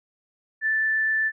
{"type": "tone with frequency modulation", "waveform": "sine", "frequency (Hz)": 1760, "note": "A6", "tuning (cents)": 0, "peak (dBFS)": -20, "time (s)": [0.61, 1.32], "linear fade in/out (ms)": 50, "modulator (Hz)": 27.9, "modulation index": 0.34, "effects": []}